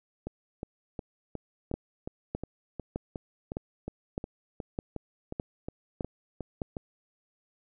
two click trains, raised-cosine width 2 ms, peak -18 / -22 dBFS, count 9 / 19, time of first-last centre 1.74-6.618 / 0.27-6.768 s, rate 1.64 / 2.77 Hz, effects none

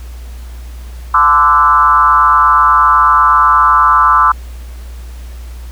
sine tone with frequency modulation, 1174.7 Hz, D6, in tune, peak -5 dBFS, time 1.14-4.32 s, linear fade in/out 5 ms, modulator 148 Hz, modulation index 1.4, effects added 60 Hz sine -25 dBFS peak until 5.71 s + pink hiss -41 dBFS RMS until 5.71 s

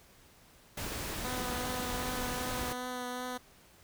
pink noise, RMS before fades -38 dBFS, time 0.77-2.73 s, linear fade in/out 5 ms
10% pulse tone with vibrato, 249.4 Hz, B3, 17 cents sharp, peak -28 dBFS, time 1.24-3.38 s, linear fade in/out 10 ms, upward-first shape triangle, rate 2.6 Hz, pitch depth 16 cents each way
effects pink hiss -60 dBFS RMS until 3.83 s

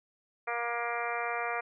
harmonic tone with a mistuned harmonic, 236.6 Hz, A#3, 26 cents sharp, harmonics 2 / 3 / 4 / 5 / 6 / 7 / 8 / 9 / 10, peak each -39 / -36 / -41 / -38 / -39 / -43 / -42 / -42 / -40 dBFS, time 0.47-1.61 s, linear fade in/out 10 ms, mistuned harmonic 9, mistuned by -28 cents, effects none

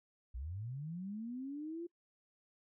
sine linear sweep, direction up, 54.3 to 349.2 Hz, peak -40 dBFS, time 0.34-1.87 s, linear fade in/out 10 ms, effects noise-tail reverb RT60 0.1 s tail -25 dB re dry

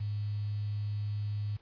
sine tone with quantisation, 103.83 Hz, G#2, in tune, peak -31 dBFS, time 0-1.57 s, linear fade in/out 10 ms, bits 9, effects pink hiss -65 dBFS RMS until 1.61 s + resampled to 11025 Hz

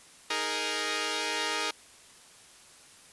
5% pulse chord, D# suspended fourth, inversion none, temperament equal, 311.1 / 415.3 / 466.2 Hz, D#4 / G#4 / A#4, 0 / 0 / 0 cents, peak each -24 / -22 / -21 dBFS, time 0.3-1.71 s, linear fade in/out 5 ms, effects white hiss -54 dBFS RMS until 3.12 s + resampled to 24000 Hz

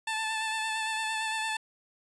15% pulse tone with vibrato, 880 Hz, A5, in tune, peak -23 dBFS, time 0.07-1.57 s, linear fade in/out 5 ms, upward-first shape sine, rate 8.8 Hz, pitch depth 22 cents each way, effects resampled to 22050 Hz

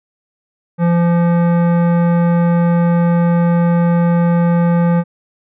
sine tone with hard clipping, 171.6 Hz, F3, 30 cents flat, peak -12 dBFS, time 0.78-5.04 s, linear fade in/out 50 ms, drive 15 dB, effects resampled to 8000 Hz

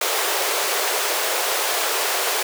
pink high-pass noise, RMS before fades -22 dBFS, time 0.01-2.43 s, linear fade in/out 5 ms, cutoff 390 Hz, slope 48 dB/octave, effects none

